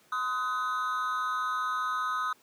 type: tone with amplitude modulation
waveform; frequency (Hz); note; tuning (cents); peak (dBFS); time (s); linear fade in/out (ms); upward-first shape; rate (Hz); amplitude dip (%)
triangle; 1260; D#6; +21; -22; 0.12-2.33; 5; sine; 235; 95
effects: pink hiss -62 dBFS RMS until 2.42 s + high-pass 200 Hz 12 dB/octave